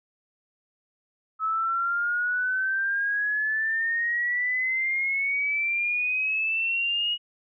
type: exponential sweep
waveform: sine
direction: up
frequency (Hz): 1291 to 2902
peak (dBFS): -23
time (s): 1.39-7.18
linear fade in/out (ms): 50
effects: none